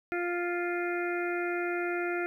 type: harmonic tone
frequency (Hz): 349.7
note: F4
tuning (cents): +2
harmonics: 1 / 2 / 4 / 5 / 6 / 7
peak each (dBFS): -31 / -37 / -36 / -42 / -40 / -42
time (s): 0.12-2.26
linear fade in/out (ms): 0
effects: 11-bit